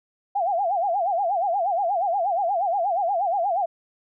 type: tone with vibrato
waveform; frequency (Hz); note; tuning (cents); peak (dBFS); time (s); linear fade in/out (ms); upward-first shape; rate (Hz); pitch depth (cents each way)
sine; 740; F#5; 0; -20; 0.35-3.66; 10; sine; 8.4; 190
effects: none